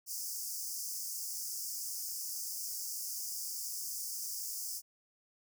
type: high-pass noise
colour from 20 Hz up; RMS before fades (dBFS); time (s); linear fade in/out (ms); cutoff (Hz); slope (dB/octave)
pink; -40; 0.06-4.82; 50; 4900; 96
effects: none